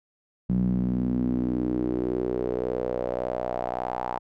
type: tone with band-pass filter sweep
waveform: sawtooth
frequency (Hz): 61.74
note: B1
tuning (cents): 0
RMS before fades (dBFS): -27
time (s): 0.49-4.19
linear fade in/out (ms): 5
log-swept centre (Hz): 180 to 870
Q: 4.4
effects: none